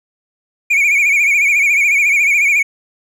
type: tone with vibrato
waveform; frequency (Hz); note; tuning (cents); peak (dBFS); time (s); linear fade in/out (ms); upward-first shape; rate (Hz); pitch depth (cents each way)
triangle; 2313; D7; -27; -8; 0.7-2.63; 10; sine; 14; 95
effects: none